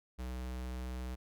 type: tone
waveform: square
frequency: 62.8 Hz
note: B1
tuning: 30 cents sharp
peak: -39 dBFS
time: 0.18-1.16 s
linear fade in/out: 20 ms
effects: none